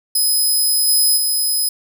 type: tone with level steps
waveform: 5% pulse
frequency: 5050 Hz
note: D#8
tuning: 25 cents sharp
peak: -8 / -6 / -10 dBFS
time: 0.15-1.69 s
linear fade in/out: 5 ms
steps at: 0.87 / 1.16 s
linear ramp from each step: 20 ms
effects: none